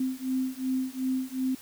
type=beating tone pair; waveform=sine; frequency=258.5 / 261.2 Hz; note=C4 / C4; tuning=-21 / -3 cents; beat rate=2.7 Hz; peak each=-30 dBFS; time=0-1.55 s; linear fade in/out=5 ms; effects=white hiss -49 dBFS RMS until 1.61 s